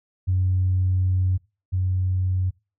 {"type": "tone pair in turn", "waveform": "sine", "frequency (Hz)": [92.5, 92.5], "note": ["F#2", "F#2"], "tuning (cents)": [0, 0], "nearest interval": "unison", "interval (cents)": 0, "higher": "neither", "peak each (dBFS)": [-17, -19], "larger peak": "first", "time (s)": [[0.27, 1.38], [1.72, 2.51]], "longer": "first", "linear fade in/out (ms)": 20, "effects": ["noise-tail reverb RT60 0.3 s tail -23 dB re dry", "tanh soft clip ceiling -13 dBFS"]}